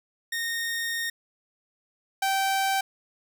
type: tone pair in turn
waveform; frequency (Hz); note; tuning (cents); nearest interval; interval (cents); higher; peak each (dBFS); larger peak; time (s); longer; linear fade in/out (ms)
sawtooth; 1847 / 776.6; A#6 / G5; -16 / -16; octave + minor third; 1500; first; -24 / -19; second; 0.32-1.1 / 2.22-2.81; first; 5
effects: none